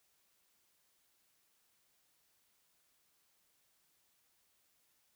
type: silence
effects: white hiss -75 dBFS RMS until 5.15 s